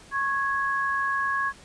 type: tone pair together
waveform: sine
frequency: 1096.6 / 1664 Hz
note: C#6 / G#6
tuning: -19 / +3 cents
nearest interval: perfect fifth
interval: 722 cents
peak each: -26 dBFS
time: 0.11-1.53 s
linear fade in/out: 50 ms
effects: pink hiss -50 dBFS RMS until 1.64 s + resampled to 22050 Hz